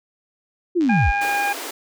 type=linear sweep; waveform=sine; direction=down; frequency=371.8 to 30.57 Hz; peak=-15 dBFS; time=0.75-1.12 s; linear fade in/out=20 ms
type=click train; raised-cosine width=0.2 ms; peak=-21 dBFS; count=57; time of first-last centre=0.81-1.354 s; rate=103 Hz
type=harmonic tone; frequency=810 Hz; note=G#5; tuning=43 cents flat; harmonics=1 / 2 / 3; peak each=-21 / -24 / -26 dBFS; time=0.89-1.53 s; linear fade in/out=5 ms
type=high-pass noise; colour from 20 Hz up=pink; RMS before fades=-31 dBFS; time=1.21-1.71 s; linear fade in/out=5 ms; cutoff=290 Hz; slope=48 dB/octave
effects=none